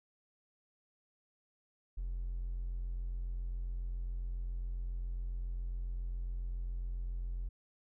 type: tone with hard clipping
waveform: triangle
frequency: 43.65 Hz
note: F1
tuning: in tune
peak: -35 dBFS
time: 1.97-7.49 s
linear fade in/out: 10 ms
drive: 2 dB
effects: none